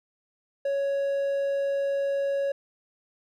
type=tone; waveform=triangle; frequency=556 Hz; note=C#5; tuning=5 cents sharp; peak=-22 dBFS; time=0.65-2.52 s; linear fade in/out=5 ms; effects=none